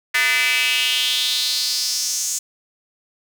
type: tone with high-pass filter sweep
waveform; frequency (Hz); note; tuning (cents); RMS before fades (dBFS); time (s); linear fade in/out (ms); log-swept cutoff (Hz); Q
square; 135.9; C#3; -34; -20; 0.14-2.39; 10; 1900 to 6900; 4.1
effects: none